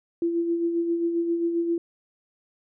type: tone with tremolo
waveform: sine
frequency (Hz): 338.5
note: E4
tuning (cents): +46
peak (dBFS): -20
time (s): 0.22-1.78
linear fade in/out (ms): 2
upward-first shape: sine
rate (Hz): 7.5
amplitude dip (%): 45
effects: none